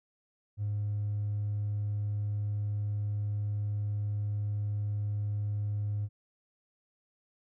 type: tone with hard clipping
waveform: sine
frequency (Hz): 103.5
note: G#2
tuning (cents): -5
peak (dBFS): -30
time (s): 0.57-6.09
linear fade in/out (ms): 50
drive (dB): 1
effects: none